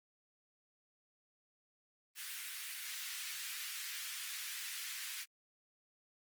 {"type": "high-pass noise", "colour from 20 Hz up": "pink", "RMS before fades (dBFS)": -44, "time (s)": [2.15, 5.26], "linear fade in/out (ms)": 50, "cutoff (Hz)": 1700, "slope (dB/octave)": 24, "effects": ["Opus 24 kbps"]}